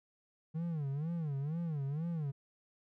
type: tone with vibrato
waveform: triangle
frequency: 153 Hz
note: D#3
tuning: 29 cents flat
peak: -32 dBFS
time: 0.54-2.32 s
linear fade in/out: 20 ms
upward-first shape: sine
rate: 2.1 Hz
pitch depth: 200 cents each way
effects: none